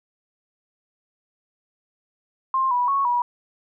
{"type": "tone with pitch steps", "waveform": "sine", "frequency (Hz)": [1057, 979, 1105, 968], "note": ["C6", "B5", "C#6", "B5"], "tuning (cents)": [17, -15, -6, -35], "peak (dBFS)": -18, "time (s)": [2.54, 3.22], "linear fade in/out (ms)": 2, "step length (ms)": 170, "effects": []}